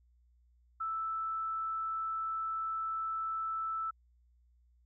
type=tone; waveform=sine; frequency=1318.5 Hz; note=E6; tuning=in tune; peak=-33 dBFS; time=0.8-3.91 s; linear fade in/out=10 ms; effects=added 60 Hz sine -64 dBFS peak until 4.85 s